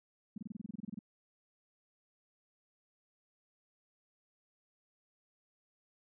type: tone bursts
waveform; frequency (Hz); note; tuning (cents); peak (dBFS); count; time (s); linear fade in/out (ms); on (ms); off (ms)
sine; 210; G#3; +19; -38; 14; 0.36-0.991; 5; 20; 27
effects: none